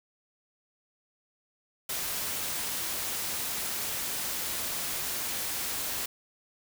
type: noise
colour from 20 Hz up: white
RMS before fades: -33 dBFS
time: 1.89-6.06 s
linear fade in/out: 5 ms
effects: none